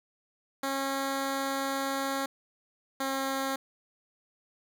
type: tone pair in turn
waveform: 10% pulse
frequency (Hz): 272.3 / 269.3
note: C#4 / C#4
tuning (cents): -31 / -50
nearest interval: unison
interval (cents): 19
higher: first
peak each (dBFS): -21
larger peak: neither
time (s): 0.63-2.26 / 3-3.56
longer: first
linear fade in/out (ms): 5
effects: none